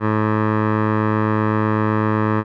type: tone with low-pass filter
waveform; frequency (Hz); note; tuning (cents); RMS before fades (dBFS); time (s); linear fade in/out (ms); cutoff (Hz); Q
15% pulse; 107.9; A2; -33; -18; 0-2.44; 50; 1400; 2.4
effects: none